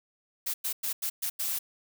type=noise bursts at uneven times; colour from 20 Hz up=blue; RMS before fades=-31 dBFS; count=6; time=0.46-0.54 / 0.64-0.73 / 0.83-0.93 / 1.02-1.1 / 1.22-1.3 / 1.39-1.59 s; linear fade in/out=10 ms; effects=none